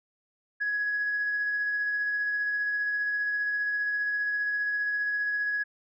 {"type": "tone with tremolo", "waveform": "sine", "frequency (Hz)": 1673, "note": "G#6", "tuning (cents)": 12, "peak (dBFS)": -24, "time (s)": [0.6, 5.64], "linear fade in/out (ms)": 20, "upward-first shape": "sine", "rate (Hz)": 15, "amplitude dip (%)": 25, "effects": ["tanh soft clip ceiling -21 dBFS"]}